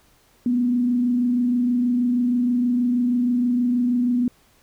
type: tone with frequency modulation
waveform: sine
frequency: 244.8 Hz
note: B3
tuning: 15 cents flat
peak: -17 dBFS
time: 0.46-4.28 s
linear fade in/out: 2 ms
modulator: 26.3 Hz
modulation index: 0.33
effects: pink hiss -58 dBFS RMS until 4.62 s